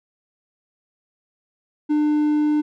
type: tone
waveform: triangle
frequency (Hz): 299.9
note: D4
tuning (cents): +36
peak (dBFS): -14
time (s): 1.89-2.62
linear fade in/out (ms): 20
effects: none